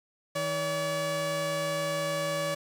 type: tone pair together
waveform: sawtooth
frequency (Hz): 159.35 / 571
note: D#3 / D5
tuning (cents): +42 / -49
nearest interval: octave + minor seventh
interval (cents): 2209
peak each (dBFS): -32 / -25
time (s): 0.35-2.55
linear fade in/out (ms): 10
effects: low-pass 12000 Hz 12 dB/octave + 8-bit